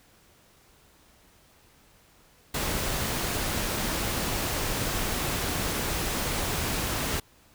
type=noise; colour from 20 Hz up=pink; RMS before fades=-29 dBFS; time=2.54-7.2 s; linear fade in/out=5 ms; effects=pink hiss -59 dBFS RMS until 7.54 s